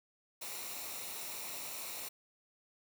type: noise with comb filter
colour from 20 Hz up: white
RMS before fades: -43 dBFS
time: 0.41-2.09 s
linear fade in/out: 10 ms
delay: 0.62 ms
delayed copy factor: -0.55
effects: none